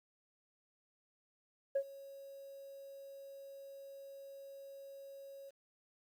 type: tone with ADSR envelope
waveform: sine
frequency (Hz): 550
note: C#5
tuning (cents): -14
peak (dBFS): -27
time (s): 1.75-5.51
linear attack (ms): 9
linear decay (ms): 71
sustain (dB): -22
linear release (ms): 23
effects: tanh soft clip ceiling -28 dBFS + 11-bit